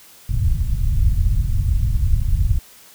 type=low-pass noise; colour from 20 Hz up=pink; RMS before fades=-17 dBFS; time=0.29-2.59 s; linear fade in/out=2 ms; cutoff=110 Hz; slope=24 dB/octave; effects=white hiss -46 dBFS RMS until 2.94 s